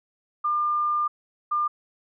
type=tone pair in turn; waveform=sine; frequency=1200 / 1200 Hz; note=D6 / D6; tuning=+37 / +37 cents; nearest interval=unison; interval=0 cents; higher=neither; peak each=-21 dBFS; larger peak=neither; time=0.44-1.08 / 1.51-1.68 s; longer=first; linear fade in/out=10 ms; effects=none